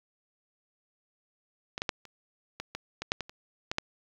clicks, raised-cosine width 0.2 ms, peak -17 / -13 / -10 / -30 / -18 / -18 / -17 / -8 / -16 / -27 / -13 / -10 dBFS, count 12, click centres 1.779 / 1.819 / 1.892 / 2.053 / 2.6 / 2.75 / 3.02 / 3.119 / 3.207 / 3.295 / 3.715 / 3.784 s, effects low-pass 6000 Hz 12 dB/octave + 8-bit

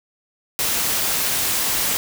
white noise, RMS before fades -21 dBFS, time 0.59-1.97 s, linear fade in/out 0 ms, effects none

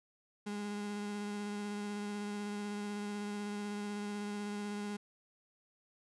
35% pulse tone with vibrato, 206 Hz, G#3, 14 cents flat, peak -36 dBFS, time 0.46-4.97 s, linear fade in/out 10 ms, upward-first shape sine, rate 16 Hz, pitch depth 15 cents each way, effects resampled to 24000 Hz

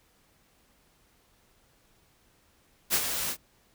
white noise with ADSR envelope, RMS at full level -23 dBFS, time 2.9-3.37 s, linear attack 42 ms, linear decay 57 ms, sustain -8 dB, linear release 71 ms, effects pink hiss -65 dBFS RMS until 3.74 s

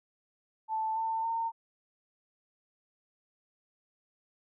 sine tone with pitch steps, 880 / 895.9 / 912.1 Hz, A5 / A5 / A#5, 0 / +31 / -38 cents, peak -29 dBFS, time 0.68-1.52 s, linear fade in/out 50 ms, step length 280 ms, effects none

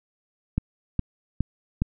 click train, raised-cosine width 5 ms, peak -10 dBFS, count 4, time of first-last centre 0.58-1.82 s, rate 2.42 Hz, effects none

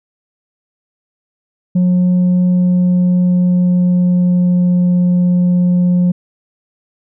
sine tone with pitch glide, 180.3 to 178.33 Hz, F#3 to F3, -45 to +36 cents, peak -6 dBFS, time 1.75-6.12 s, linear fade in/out 10 ms, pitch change -19 cents, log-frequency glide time 2.47-4.87 s, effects tanh soft clip ceiling -8 dBFS

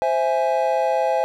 triangle chord, C augmented, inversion none, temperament equal, 523.3 / 659.3 / 830.6 Hz, C5 / E5 / G#5, 0 / 0 / 0 cents, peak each -20 dBFS, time 0.02-1.24 s, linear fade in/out 0 ms, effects none

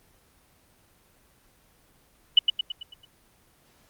sine tone with echo, 2960 Hz, F#7, in tune, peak -10 dBFS, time 2.37-2.39 s, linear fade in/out 5 ms, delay 110 ms, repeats 6, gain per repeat -6 dB, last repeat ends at 3.05 s, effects pink hiss -61 dBFS RMS until 3.89 s + Opus 24 kbps

